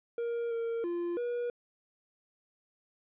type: tone with pitch steps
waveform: triangle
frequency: 469.3 / 461.4 / 346.2 / 481.5 Hz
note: A#4 / A#4 / F4 / B4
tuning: +12 / -18 / -15 / -44 cents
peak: -29 dBFS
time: 0.18-1.5 s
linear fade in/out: 2 ms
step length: 330 ms
effects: resampled to 8000 Hz